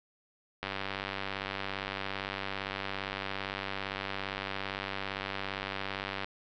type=click train; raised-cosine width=0.3 ms; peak=-18 dBFS; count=549; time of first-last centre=0.63-6.245 s; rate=97.6 Hz; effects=low-pass 5000 Hz 12 dB/octave